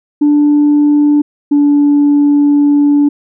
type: tone pair in turn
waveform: sine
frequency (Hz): 293.7 / 289.3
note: D4 / D4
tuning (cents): 0 / -26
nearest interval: unison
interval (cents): 26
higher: first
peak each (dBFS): -4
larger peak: neither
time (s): 0.21-1.22 / 1.51-3.09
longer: second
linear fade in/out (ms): 10
effects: tanh soft clip ceiling -3 dBFS